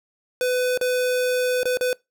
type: tone with dropouts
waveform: square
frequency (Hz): 501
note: B4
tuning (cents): +25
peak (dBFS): -20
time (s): 0.41-1.93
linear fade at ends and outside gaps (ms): 1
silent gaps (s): 0.775-0.812 / 1.632-1.655 / 1.772-1.81
effects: noise-tail reverb RT60 0.2 s tail -23 dB re dry